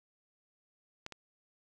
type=clicks; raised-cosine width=0.2 ms; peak=-23 / -28 dBFS; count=2; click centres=1.064 / 1.123 s; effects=none